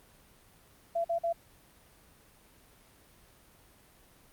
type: tone bursts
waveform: sine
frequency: 676 Hz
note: E5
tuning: 43 cents sharp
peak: -27 dBFS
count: 3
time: 0.95-1.329 s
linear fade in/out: 10 ms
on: 95 ms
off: 47 ms
effects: pink hiss -60 dBFS RMS until 4.32 s + Opus 32 kbps